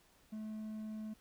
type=tone; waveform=triangle; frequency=216.3 Hz; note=A3; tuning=29 cents flat; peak=-39 dBFS; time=0.32-1.14 s; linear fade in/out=10 ms; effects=pink hiss -68 dBFS RMS until 1.2 s